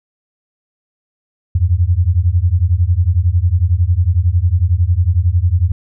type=beating tone pair; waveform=sine; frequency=82.8 / 93.8 Hz; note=E2 / F#2; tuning=+8 / +24 cents; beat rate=11 Hz; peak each=-13 dBFS; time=1.55-5.72 s; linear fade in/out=5 ms; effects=none